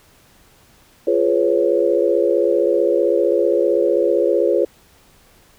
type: chord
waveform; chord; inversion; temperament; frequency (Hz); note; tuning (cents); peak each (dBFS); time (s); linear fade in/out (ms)
sine; C# dominant seventh; first; just; 346.5 / 415.8 / 498.9 / 554.4; E#4 / G#4 / B4 / C#5; -14 / +2 / +17 / 0; -19; 1.07-4.65; 5
effects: pink hiss -52 dBFS RMS until 5.58 s